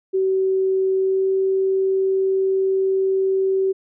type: tone with pitch glide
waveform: sine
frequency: 380.7 to 383.3 Hz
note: F#4 to G4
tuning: +49 to -39 cents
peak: -16 dBFS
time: 0.13-3.73 s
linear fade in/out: 20 ms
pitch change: +12 cents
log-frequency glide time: 0.95-1.3 s
effects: none